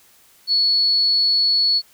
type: tone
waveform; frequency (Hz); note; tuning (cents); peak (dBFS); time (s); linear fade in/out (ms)
sine; 4400; C#8; -14; -14; 0.47-1.82; 50
effects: white hiss -53 dBFS RMS until 1.93 s